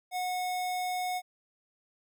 square tone, 730 Hz, F#5, 24 cents flat, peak -31 dBFS, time 0.11-1.22 s, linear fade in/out 50 ms, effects none

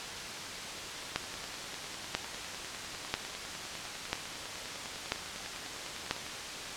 two click trains, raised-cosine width 0.2 ms, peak -24 / -11 dBFS, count 51 / 6, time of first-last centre 1.24-6.265 / 1.16-6.11 s, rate 9.95 / 1.01 Hz, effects white hiss -39 dBFS RMS until 6.76 s + low-pass 6000 Hz 12 dB/octave

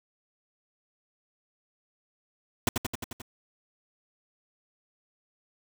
pink noise with echo, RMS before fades -24 dBFS, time 2.67-2.69 s, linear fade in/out 2 ms, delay 88 ms, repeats 6, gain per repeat -3 dB, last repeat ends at 3.218 s, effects none

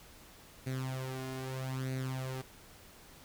sawtooth tone with flanger, 130.81 Hz, C3, in tune, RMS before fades -38 dBFS, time 0.66-2.42 s, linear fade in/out 10 ms, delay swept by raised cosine 0.47 to 2.87 ms, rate 0.79 Hz, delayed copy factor +0.7, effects pink hiss -56 dBFS RMS until 3.24 s

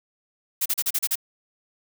blue noise bursts, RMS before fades -23 dBFS, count 7, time 0.61-1.156 s, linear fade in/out 10 ms, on 48 ms, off 35 ms, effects none

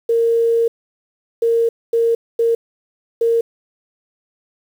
sine tone bursts at uneven times, 461.9 Hz, A#4, 16 cents flat, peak -12 dBFS, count 5, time 0.09-0.68 / 1.42-1.69 / 1.93-2.15 / 2.39-2.55 / 3.21-3.41 s, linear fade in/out 5 ms, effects 7-bit

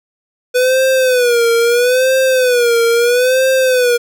square tone with vibrato, 493.9 Hz, B4, in tune, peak -10 dBFS, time 0.54-3.98 s, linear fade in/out 20 ms, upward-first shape sine, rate 0.76 Hz, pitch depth 110 cents each way, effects none

